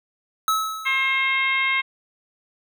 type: tone with exponential decay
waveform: square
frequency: 1295 Hz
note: E6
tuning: 31 cents flat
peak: -17 dBFS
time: 0.48-1.36 s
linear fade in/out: 1 ms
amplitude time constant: 190 ms
type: harmonic tone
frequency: 534 Hz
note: C5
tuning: 35 cents sharp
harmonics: 2 / 3 / 4 / 5 / 6 / 7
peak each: -27 / -31 / -20 / -30 / -32 / -33 dBFS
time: 0.85-1.82 s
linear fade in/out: 20 ms
effects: none